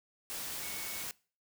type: tone in noise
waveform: sine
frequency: 2217 Hz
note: C#7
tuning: in tune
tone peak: -47 dBFS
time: 0.63-1.03 s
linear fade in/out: 0 ms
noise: white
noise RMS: -40 dBFS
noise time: 0.3-1.11 s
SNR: -10 dB
effects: noise-tail reverb RT60 0.4 s tail -23 dB re dry